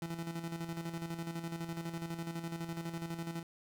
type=tone with tremolo; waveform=30% pulse; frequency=167 Hz; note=E3; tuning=23 cents sharp; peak=-34 dBFS; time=0.02-3.43 s; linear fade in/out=2 ms; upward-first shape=square; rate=12 Hz; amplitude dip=55%; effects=none